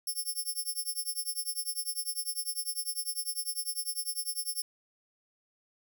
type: tone with tremolo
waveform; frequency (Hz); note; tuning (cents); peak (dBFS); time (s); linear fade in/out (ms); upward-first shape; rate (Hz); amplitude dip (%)
5% pulse; 5400; E8; +41; -23; 0.07-4.62; 2; triangle; 10; 100
effects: none